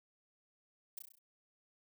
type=noise with echo; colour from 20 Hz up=violet; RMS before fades=-43 dBFS; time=0.97-0.99 s; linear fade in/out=5 ms; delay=33 ms; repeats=6; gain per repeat=-4 dB; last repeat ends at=1.188 s; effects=none